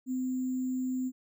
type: tone with sample-and-hold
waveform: sine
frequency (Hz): 256.5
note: C4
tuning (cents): -34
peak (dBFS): -29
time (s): 0.06-1.12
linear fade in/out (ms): 50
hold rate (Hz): 7350
effects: none